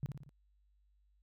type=tone with echo; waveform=sine; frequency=140 Hz; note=C#3; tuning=18 cents sharp; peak=-33 dBFS; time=0.03-0.06 s; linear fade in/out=0 ms; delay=58 ms; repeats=4; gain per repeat=-5 dB; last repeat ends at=0.292 s; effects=added 50 Hz sine -68 dBFS peak until 1.22 s